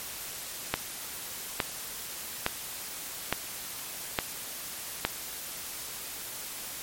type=click train; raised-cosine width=0.3 ms; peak=-8 dBFS; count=6; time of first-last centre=0.74-5.05 s; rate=1.16 Hz; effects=white hiss -39 dBFS RMS until 6.82 s + MP3 64 kbps